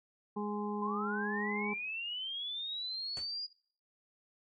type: harmonic tone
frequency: 207.7 Hz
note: G#3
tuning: in tune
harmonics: 1 / 2 / 4 / 5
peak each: -36 / -39 / -42 / -43 dBFS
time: 0.36-1.74 s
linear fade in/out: 10 ms
type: linear sweep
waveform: sine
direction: up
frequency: 987.8 to 4897 Hz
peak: -36 dBFS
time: 0.81-3.47 s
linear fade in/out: 20 ms
type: noise with exponential decay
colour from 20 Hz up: pink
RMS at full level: -42 dBFS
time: 3.17-3.29 s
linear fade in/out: 0 ms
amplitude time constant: 26 ms
effects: noise-tail reverb RT60 0.5 s tail -21 dB re dry + MP3 48 kbps